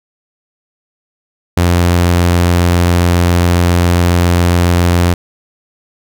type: tone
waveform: sawtooth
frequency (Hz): 87.31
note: F2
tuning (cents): 0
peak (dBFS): -4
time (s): 1.57-5.14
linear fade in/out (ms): 5
effects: none